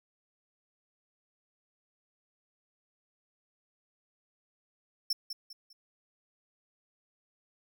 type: tone with echo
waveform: 45% pulse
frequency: 5380 Hz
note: E8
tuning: 34 cents sharp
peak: -27 dBFS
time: 5.1-5.13 s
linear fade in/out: 5 ms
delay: 200 ms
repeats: 3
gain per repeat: -9 dB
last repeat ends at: 5.73 s
effects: none